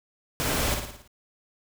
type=noise with echo; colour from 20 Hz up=pink; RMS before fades=-27 dBFS; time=0.4-0.74 s; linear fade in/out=0 ms; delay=56 ms; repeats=6; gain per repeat=-5 dB; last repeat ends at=1.076 s; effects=none